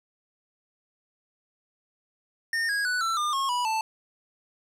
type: tone with pitch steps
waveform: square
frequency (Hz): 1827 / 1646.6 / 1484 / 1337.4 / 1205.4 / 1086.3 / 979.1 / 882.4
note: A#6 / G#6 / F#6 / E6 / D6 / C#6 / B5 / A5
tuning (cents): -35 / -15 / +5 / +25 / +45 / -35 / -15 / +5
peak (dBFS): -25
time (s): 2.53-3.81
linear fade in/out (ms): 2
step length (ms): 160
effects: low-pass 9000 Hz 12 dB/octave + 9-bit